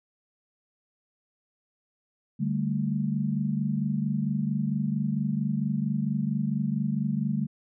sine chord, D suspended fourth, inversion none, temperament just, 146.83 / 195.78 / 220.2 Hz, D3 / G3 / A3, 0 / -2 / +2 cents, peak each -29 dBFS, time 2.39-7.47 s, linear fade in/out 20 ms, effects none

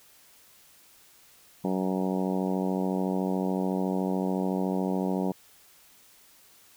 harmonic tone, 93.8 Hz, F#2, 24 cents sharp, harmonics 2 / 3 / 4 / 5 / 6 / 7 / 8 / 9 / 10, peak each -28 / -32 / -34 / -36 / -38 / -39 / -40 / -41 / -42 dBFS, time 1.64-5.32 s, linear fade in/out 5 ms, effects white hiss -57 dBFS RMS until 6.76 s

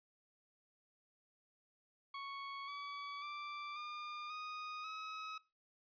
sawtooth tone with pitch steps, 1108.7 / 1140.5 / 1173.3 / 1207 / 1241.6 / 1277.2 Hz, C#6 / C#6 / D6 / D6 / D#6 / D#6, 0 / +49 / -2 / +47 / -4 / +45 cents, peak -40 dBFS, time 2.14-5.38 s, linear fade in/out 5 ms, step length 540 ms, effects noise-tail reverb RT60 0.3 s tail -21 dB re dry + resampled to 11025 Hz

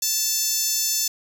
10% pulse tone with high-pass filter, 884 Hz, A5, 8 cents sharp, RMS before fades -23 dBFS, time 0.02-1.08 s, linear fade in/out 5 ms, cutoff 7000 Hz, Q 2.6, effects none

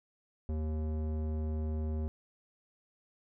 square tone with low-pass filter, 77.7 Hz, D#2, 2 cents flat, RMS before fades -34 dBFS, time 0.49-2.08 s, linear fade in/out 0 ms, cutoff 480 Hz, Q 0.85, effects none

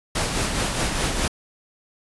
pink noise with tremolo, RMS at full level -22 dBFS, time 0.15-1.28 s, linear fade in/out 5 ms, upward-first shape sine, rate 4.8 Hz, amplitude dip 40%, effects resampled to 24000 Hz

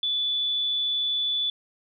sine tone, 3467 Hz, A7, 26 cents flat, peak -23 dBFS, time 0.03-1.5 s, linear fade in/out 2 ms, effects none

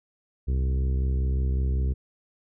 harmonic tone with a mistuned harmonic, 65.41 Hz, C2, in tune, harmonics 1 / 2 / 3 / 4 / 5 / 6 / 7, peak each -22 / -32 / -39 / -44 / -45 / -43 / -48 dBFS, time 0.47-1.94 s, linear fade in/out 20 ms, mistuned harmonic 1, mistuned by +49 cents, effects none

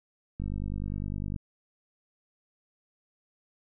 click train, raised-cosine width 5 ms, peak -22 dBFS, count 49, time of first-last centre 0.4-1.362 s, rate 49.9 Hz, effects none

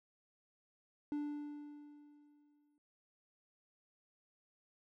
triangle tone with exponential decay, 293.7 Hz, D4, in tune, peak -33 dBFS, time 1.12-2.78 s, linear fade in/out 1 ms, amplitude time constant 360 ms, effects none

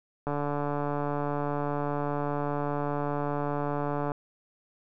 click train, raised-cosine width 1 ms, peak -17 dBFS, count 559, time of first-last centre 0.27-4.118 s, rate 145 Hz, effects none

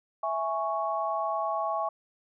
sine chord, C# minor, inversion first, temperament equal, 659.3 / 830.6 / 1108.7 Hz, E5 / G#5 / C#6, 0 / 0 / 0 cents, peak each -31 / -32 / -31 dBFS, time 0.23-1.89 s, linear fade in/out 5 ms, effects none

